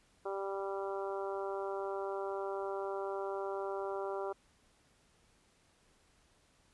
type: harmonic tone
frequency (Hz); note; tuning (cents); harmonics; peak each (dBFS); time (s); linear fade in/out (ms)
196; G3; 0; 2 / 3 / 4 / 5 / 6 / 7; -38 / -42 / -44 / -46 / -48 / -49; 0.25-4.33; 10
effects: pink hiss -69 dBFS RMS until 6.73 s + resampled to 24000 Hz